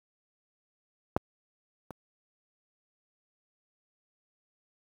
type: clicks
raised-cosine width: 1 ms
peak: -10 / -26 dBFS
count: 2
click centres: 1.165 / 1.907 s
effects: high-pass 60 Hz 12 dB/octave + 8-bit

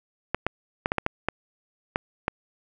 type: clicks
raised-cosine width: 0.5 ms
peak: -8 dBFS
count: 9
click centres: 0.346 / 0.466 / 0.859 / 0.919 / 0.983 / 1.064 / 1.286 / 1.959 / 2.281 s
effects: none

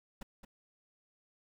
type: noise with echo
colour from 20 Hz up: brown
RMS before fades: -42 dBFS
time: 0.21-0.23 s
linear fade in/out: 5 ms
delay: 220 ms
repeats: 1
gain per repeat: -8 dB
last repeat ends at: 0.45 s
effects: none

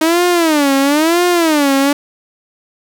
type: tone with vibrato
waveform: sawtooth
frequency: 311.1 Hz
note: D#4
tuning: in tune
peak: -6 dBFS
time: 0.01-1.93 s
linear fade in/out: 5 ms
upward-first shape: sine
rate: 1 Hz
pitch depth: 230 cents each way
effects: none

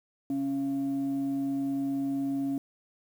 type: tone with frequency modulation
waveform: sine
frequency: 275.6 Hz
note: C#4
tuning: 10 cents flat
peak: -27 dBFS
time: 0.3-2.58 s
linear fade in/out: 2 ms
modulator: 411 Hz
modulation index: 0.27
effects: 9-bit

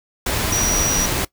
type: tone in noise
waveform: sine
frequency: 5800 Hz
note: F#8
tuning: 35 cents flat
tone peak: -17 dBFS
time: 0.52-1.06 s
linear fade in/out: 5 ms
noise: pink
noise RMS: -21 dBFS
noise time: 0.26-1.25 s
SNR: +1 dB
effects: noise-tail reverb RT60 0.1 s tail -20 dB re dry

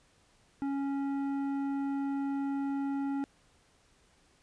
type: tone with tanh clipping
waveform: sine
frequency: 277.2 Hz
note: C#4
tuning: in tune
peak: -32 dBFS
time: 0.62-3.24 s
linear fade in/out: 0 ms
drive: 11 dB
effects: pink hiss -66 dBFS RMS until 4.42 s + resampled to 22050 Hz

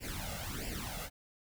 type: noise with flanger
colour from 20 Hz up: pink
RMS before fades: -40 dBFS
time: 0-1.1 s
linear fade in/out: 50 ms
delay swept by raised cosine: 0.39 to 1.49 ms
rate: 1.5 Hz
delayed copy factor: +0.75
effects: none

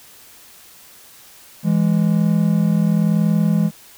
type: tone pair together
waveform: triangle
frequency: 165.93 / 206.9 Hz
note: E3 / G#3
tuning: +12 / -6 cents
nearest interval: major third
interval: 382 cents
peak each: -14 / -15 dBFS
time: 1.63-3.71 s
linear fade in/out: 50 ms
effects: white hiss -45 dBFS RMS until 3.97 s

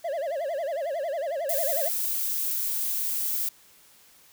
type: tone with vibrato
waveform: triangle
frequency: 609 Hz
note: D#5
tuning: 37 cents flat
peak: -25 dBFS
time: 0.04-1.89 s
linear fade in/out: 10 ms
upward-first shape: sine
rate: 11 Hz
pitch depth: 220 cents each way
type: noise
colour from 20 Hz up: violet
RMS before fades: -28 dBFS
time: 1.49-3.49 s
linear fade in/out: 5 ms
effects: white hiss -56 dBFS RMS until 4.32 s

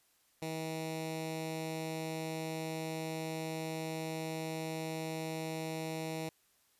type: tone with notch filter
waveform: 10% pulse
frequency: 160 Hz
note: D#3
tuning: 49 cents sharp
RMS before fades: -39 dBFS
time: 0.42-6.29 s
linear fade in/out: 2 ms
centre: 1200 Hz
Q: 1.6
effects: white hiss -71 dBFS RMS until 6.79 s + resampled to 32000 Hz

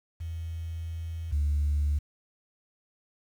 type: tone pair in turn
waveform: sine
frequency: 82.41 / 73.22 Hz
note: E2 / D2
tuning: 0 / -5 cents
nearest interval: major second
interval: 205 cents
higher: first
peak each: -32 / -22 dBFS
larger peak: second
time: 0.2-1.32 / 1.32-1.99 s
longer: first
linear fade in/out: 10 ms
effects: tanh soft clip ceiling -20 dBFS + 9-bit

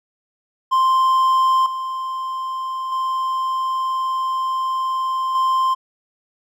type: tone with level steps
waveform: triangle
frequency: 1046.5 Hz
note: C6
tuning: in tune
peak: -11 / -21 / -17 / -13 dBFS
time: 0.71-5.75 s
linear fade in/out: 20 ms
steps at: 1.66 / 2.92 / 5.35 s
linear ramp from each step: 2 ms
effects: none

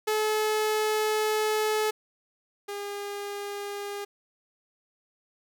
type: tone pair in turn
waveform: sawtooth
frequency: 429.9 / 405.8 Hz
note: A4 / G#4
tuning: -40 / -40 cents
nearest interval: minor second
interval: 100 cents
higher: first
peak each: -20 / -29 dBFS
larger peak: first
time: 0.07-1.91 / 2.68-4.05 s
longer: first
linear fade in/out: 10 ms
effects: none

